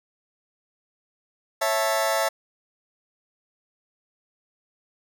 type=chord; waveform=sawtooth; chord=A major; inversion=first; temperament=just; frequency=550 / 660 / 880 Hz; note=C#5 / E5 / A5; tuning=-14 / +2 / 0 cents; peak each=-23 / -20 / -23 dBFS; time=1.61-2.29 s; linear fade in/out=10 ms; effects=none